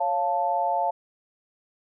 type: chord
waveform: sine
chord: Db augmented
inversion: none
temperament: equal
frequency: 554.4 / 698.5 / 880 Hz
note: Db5 / F5 / A5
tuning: 0 / 0 / 0 cents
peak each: -30 / -25 / -25 dBFS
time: 0-0.91 s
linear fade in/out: 10 ms
effects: none